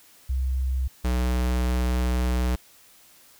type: tone pair in turn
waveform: sine / square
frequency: 65 / 61.94 Hz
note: C2 / B1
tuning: -11 / +6 cents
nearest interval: minor second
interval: 83 cents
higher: first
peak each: -22 dBFS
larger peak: neither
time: 0.29-0.88 / 1.04-2.56 s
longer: second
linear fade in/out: 10 ms
effects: white hiss -54 dBFS RMS until 3.39 s